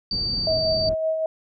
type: tone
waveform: sine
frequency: 4621 Hz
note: D8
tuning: 29 cents flat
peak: -23 dBFS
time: 0.11-0.89 s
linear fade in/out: 2 ms
type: low-pass noise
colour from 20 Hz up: white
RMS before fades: -32 dBFS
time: 0.11-0.95 s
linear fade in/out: 20 ms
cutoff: 170 Hz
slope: 12 dB/octave
type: tone with tremolo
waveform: sine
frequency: 638 Hz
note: D#5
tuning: 43 cents sharp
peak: -19 dBFS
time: 0.47-1.26 s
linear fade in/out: 2 ms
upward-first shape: sine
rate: 5.3 Hz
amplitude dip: 40%
effects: none

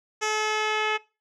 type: tone with low-pass filter sweep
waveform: 10% pulse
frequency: 430 Hz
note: A4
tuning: 40 cents flat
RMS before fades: -26 dBFS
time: 0.21-0.98 s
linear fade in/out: 20 ms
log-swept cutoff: 6400 to 3000 Hz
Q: 1.6
effects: noise-tail reverb RT60 0.3 s tail -21 dB re dry

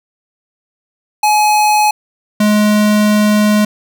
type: tone pair in turn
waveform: square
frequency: 845 / 210.3 Hz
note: G#5 / G#3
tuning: +30 / +22 cents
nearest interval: 2 octaves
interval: 2408 cents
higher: first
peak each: -9 dBFS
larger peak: neither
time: 1.23-1.91 / 2.4-3.65 s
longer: second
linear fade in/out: 5 ms
effects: none

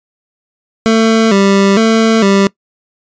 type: tone with vibrato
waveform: 25% pulse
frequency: 210 Hz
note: G#3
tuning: 19 cents sharp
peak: -3 dBFS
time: 0.86-2.47 s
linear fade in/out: 0 ms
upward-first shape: square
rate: 1.1 Hz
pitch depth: 110 cents each way
effects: noise-tail reverb RT60 0.1 s tail -22 dB re dry + resampled to 16000 Hz

